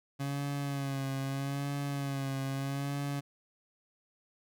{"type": "tone with vibrato", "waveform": "30% pulse", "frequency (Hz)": 138.59, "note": "C#3", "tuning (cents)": 0, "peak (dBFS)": -30, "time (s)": [0.19, 3.21], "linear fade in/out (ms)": 20, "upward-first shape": "sine", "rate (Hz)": 0.79, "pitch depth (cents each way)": 43, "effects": []}